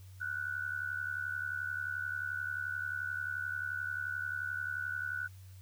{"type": "tone with amplitude modulation", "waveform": "sine", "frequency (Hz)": 1480, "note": "F#6", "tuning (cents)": 0, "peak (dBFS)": -31, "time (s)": [0.2, 5.28], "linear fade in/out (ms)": 20, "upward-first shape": "sine", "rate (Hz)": 71.4, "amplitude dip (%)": 80, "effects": ["added 94 Hz sine -49 dBFS peak until 5.61 s", "white hiss -64 dBFS RMS until 5.61 s"]}